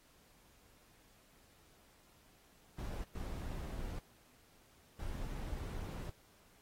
brown noise bursts at uneven times, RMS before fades -42 dBFS, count 3, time 2.78-3.04 / 3.15-3.99 / 4.99-6.1 s, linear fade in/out 5 ms, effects pink hiss -67 dBFS RMS until 6.61 s + AAC 48 kbps

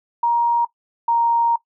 sine tone pair in turn, 942 / 933.3 Hz, A#5 / A#5, +18 / +2 cents, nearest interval unison, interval 16 cents, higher first, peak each -14 dBFS, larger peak neither, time 0.23-0.65 / 1.08-1.56 s, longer second, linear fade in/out 5 ms, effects noise-tail reverb RT60 0.1 s tail -19 dB re dry

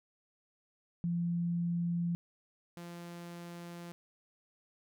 sine / sawtooth tone pair in turn, 171.8 / 172.43 Hz, F3 / F3, -28 / -22 cents, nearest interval unison, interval 6 cents, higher second, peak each -30 / -40 dBFS, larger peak first, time 1.04-2.15 / 2.77-3.92 s, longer second, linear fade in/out 0 ms, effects none

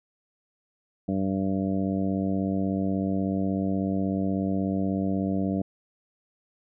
harmonic tone, 96.4 Hz, G2, 28 cents flat, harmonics 1 / 2 / 3 / 4 / 5 / 6 / 7, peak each -34 / -26 / -29 / -39 / -38 / -38 / -37 dBFS, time 1.08-5.62 s, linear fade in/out 5 ms, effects none

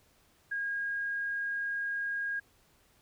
sine tone, 1630 Hz, G#6, 33 cents flat, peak -31 dBFS, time 0.51-2.4 s, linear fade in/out 10 ms, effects pink hiss -66 dBFS RMS until 3.01 s

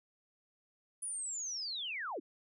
sine linear sweep, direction down, 9956 to 234.7 Hz, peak -37 dBFS, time 1.02-2.2 s, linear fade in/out 10 ms, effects none

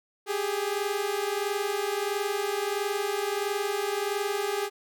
sawtooth tone pair together, 395.7 / 417.2 Hz, G4 / G#4, +16 / +8 cents, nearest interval minor second, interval 92 cents, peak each -26 dBFS, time 0.26-4.7 s, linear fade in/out 50 ms, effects none

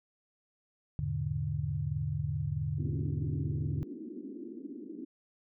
sine chord, E dominant seventh, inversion none, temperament equal with one note detuned, 82.41 / 103.83 / 122.12 / 146.83 Hz, E2 / G#2 / B2 / D3, 0 / 0 / -19 / 0 cents, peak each -38 / -37 / -39 / -33 dBFS, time 0.99-3.83 s, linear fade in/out 0 ms
pink band-pass noise, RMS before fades -43 dBFS, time 2.78-5.05 s, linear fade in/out 10 ms, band 240 to 350 Hz, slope 48 dB/octave
effects none

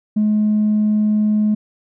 triangle tone with tanh clipping, 212.1 Hz, G#3, 37 cents sharp, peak -13 dBFS, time 0.16-1.55 s, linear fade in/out 10 ms, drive 5 dB, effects none

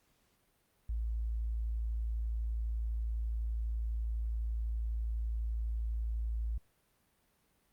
sine tone, 56 Hz, A1, 31 cents sharp, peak -32 dBFS, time 0.89-6.58 s, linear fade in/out 5 ms, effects pink hiss -73 dBFS RMS until 7.72 s + Opus 48 kbps

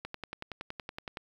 click train, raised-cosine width 0.3 ms, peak -22 dBFS, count 13, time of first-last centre 0.05-1.171 s, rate 10.7 Hz, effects 9-bit

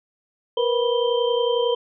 sine tone cluster, 471 / 502 / 980 / 3133 Hz, A#4 / B4 / B5 / G7, +18 / +28 / -14 / -2 cents, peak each -20 / -24 / -28 / -29 dBFS, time 0.57-1.75 s, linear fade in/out 5 ms, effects none

